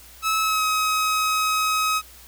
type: tone with pitch glide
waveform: sawtooth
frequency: 1297 to 1270.3 Hz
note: E6 to D#6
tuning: -28 to +36 cents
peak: -16 dBFS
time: 0.22-2.02 s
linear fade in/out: 50 ms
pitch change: -36 cents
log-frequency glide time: 0.41-0.64 s
effects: added 60 Hz sine -50 dBFS peak until 2.27 s + white hiss -47 dBFS RMS until 2.27 s